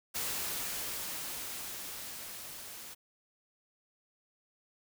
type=noise with level ramp; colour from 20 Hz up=white; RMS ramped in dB=-35 to -47 dBFS; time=0.14-2.95 s; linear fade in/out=20 ms; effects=none